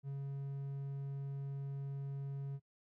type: tone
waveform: triangle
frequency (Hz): 138.59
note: C#3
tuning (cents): 0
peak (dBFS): -37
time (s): 0.03-2.6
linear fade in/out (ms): 50
effects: noise-tail reverb RT60 0.1 s tail -24 dB re dry